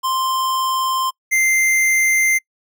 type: tone pair in turn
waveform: square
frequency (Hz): 1046.5 / 2087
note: C6 / C7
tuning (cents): 0 / -5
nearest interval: octave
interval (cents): 1195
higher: second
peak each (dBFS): -18 / -14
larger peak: second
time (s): 0.03-1.11 / 1.31-2.39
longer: neither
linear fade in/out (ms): 20
effects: noise-tail reverb RT60 0.1 s tail -26 dB re dry